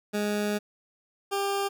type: tone pair in turn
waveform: 20% pulse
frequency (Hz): 207.7 / 397.6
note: G#3 / G4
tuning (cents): 0 / +25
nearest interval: major seventh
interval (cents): 1125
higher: second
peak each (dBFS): -21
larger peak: neither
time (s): 0.13-0.59 / 1.31-1.69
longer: first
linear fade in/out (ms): 20
effects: none